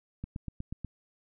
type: click train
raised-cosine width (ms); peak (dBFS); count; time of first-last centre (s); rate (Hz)
5; -24; 6; 0.24-0.847; 8.24
effects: none